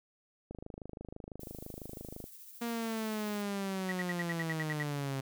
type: click train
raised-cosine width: 2 ms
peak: -30 dBFS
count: 46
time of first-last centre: 0.51-2.241 s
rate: 26 Hz
type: noise with tremolo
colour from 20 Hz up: violet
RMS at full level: -50 dBFS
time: 1.4-3.42 s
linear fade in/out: 2 ms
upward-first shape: triangle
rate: 14 Hz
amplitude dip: 40%
type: linear sweep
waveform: sawtooth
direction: down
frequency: 236.5 to 133.3 Hz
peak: -30 dBFS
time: 2.61-5.21 s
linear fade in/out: 10 ms
type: tone bursts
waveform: sine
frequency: 1926 Hz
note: B6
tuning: 44 cents flat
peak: -34 dBFS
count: 10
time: 3.89-4.826 s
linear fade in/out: 0 ms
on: 27 ms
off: 74 ms
effects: none